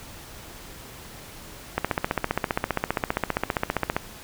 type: click train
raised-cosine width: 0.5 ms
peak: -7 dBFS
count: 34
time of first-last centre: 1.78-3.965 s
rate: 15.1 Hz
effects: pink hiss -43 dBFS RMS until 4.23 s